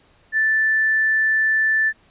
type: tone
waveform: sine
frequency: 1760 Hz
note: A6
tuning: in tune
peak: -15 dBFS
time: 0.32-1.93 s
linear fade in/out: 50 ms
effects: pink hiss -56 dBFS RMS until 2.1 s + resampled to 8000 Hz